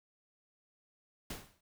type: noise with exponential decay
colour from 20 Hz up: pink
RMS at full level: -39 dBFS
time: 1.3-1.61 s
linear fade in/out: 5 ms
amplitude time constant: 67 ms
effects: none